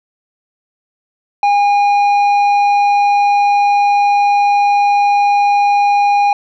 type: tone with tanh clipping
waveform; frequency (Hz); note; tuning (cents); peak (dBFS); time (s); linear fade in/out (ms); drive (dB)
sine; 814; G#5; -35; -10; 1.43-6.33; 2; 8
effects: none